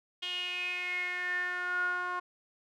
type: tone with band-pass filter sweep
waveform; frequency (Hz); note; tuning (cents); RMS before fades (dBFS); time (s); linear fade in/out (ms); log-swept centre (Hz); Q
sawtooth; 359.3; F4; +49; -34; 0.22-2.2; 10; 3100 to 1200; 9.6
effects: none